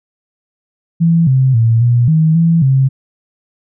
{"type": "tone with pitch steps", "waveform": "sine", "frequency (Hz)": [166.8, 131.5, 114.3, 120.4, 158.6, 166.3, 133.9], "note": ["E3", "C3", "A#2", "B2", "D#3", "E3", "C3"], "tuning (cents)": [21, 9, -34, -44, 33, 16, 40], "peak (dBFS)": -7, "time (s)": [1, 2.89], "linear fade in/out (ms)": 20, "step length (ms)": 270, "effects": []}